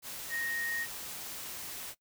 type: tone in noise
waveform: sine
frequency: 1864.7 Hz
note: A#6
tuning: in tune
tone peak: -33 dBFS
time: 0.29-0.87 s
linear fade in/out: 50 ms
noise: white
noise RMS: -42 dBFS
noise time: 0.02-1.95 s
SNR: +6 dB
effects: noise-tail reverb RT60 0.1 s tail -20 dB re dry